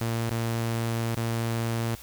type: tone with dropouts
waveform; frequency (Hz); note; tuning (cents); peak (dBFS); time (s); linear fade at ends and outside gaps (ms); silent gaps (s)
sawtooth; 115.2; A#2; -20; -22; 0.01-1.95; 0; 0.293-0.31 / 1.149-1.17
effects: added 60 Hz sine -51 dBFS peak until 2.02 s + white hiss -47 dBFS RMS until 2.02 s